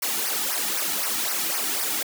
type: noise with flanger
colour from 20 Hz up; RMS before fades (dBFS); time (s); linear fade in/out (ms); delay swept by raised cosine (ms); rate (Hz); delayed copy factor
white; -26; 0.02-2.03; 5; 0.26 to 1.96; 3.9; -1
effects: high-pass 200 Hz 12 dB/octave